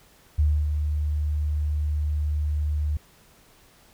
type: tone with ADSR envelope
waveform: sine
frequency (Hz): 75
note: D2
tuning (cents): +37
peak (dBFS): -16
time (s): 0.38-2.97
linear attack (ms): 13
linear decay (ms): 270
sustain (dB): -6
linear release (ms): 3
effects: pink hiss -56 dBFS RMS until 3.93 s